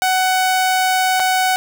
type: tone with dropouts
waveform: sawtooth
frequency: 747 Hz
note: F#5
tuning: 16 cents sharp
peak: -10 dBFS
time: 0.02-1.56 s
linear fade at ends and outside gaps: 0 ms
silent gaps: 1.197-1.201 s
effects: none